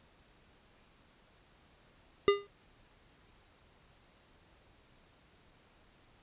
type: tone with exponential decay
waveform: square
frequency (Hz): 403.9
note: G#4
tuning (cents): -48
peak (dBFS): -19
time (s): 2.28-2.47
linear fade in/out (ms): 0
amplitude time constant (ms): 41
effects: pink hiss -64 dBFS RMS until 6.22 s + resampled to 8000 Hz